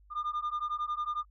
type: beating tone pair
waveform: sine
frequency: 1203 / 1214 Hz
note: D6 / D#6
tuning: +41 / -43 cents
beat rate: 11 Hz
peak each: -32 / -32 dBFS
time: 0.1-1.25 s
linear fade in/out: 50 ms
effects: tanh soft clip ceiling -28 dBFS + added 50 Hz sine -57 dBFS peak until 1.3 s

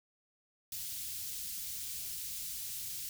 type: band-stop noise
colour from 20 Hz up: white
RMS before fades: -41 dBFS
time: 0.72-3.09 s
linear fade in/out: 2 ms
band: 120 to 3800 Hz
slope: 12 dB/octave
effects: none

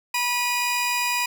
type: tone pair together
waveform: sawtooth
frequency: 972.9 / 2463 Hz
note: B5 / D#7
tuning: -26 / -18 cents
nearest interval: octave + major third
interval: 1608 cents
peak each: -21 dBFS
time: 0.14-1.26 s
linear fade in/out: 5 ms
effects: none

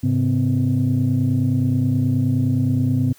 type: tone cluster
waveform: sine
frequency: 106.1 / 135.6 / 255.1 Hz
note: G#2 / C#3 / C4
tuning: +38 / -38 / -44 cents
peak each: -19 dBFS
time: 0.03-3.13 s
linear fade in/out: 10 ms
effects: tanh soft clip ceiling -10 dBFS + white hiss -52 dBFS RMS until 3.18 s

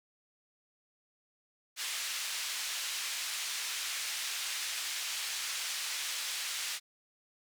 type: band-pass noise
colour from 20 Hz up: pink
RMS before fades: -37 dBFS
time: 1.76-6.8 s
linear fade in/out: 50 ms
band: 2300 to 9200 Hz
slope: 12 dB/octave
effects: none

